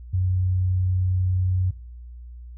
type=tone; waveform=sine; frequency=92.2 Hz; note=F#2; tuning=6 cents flat; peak=-19 dBFS; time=0.13-1.71 s; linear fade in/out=10 ms; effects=noise-tail reverb RT60 0.5 s tail -19 dB re dry + added 60 Hz sine -37 dBFS peak until 2.57 s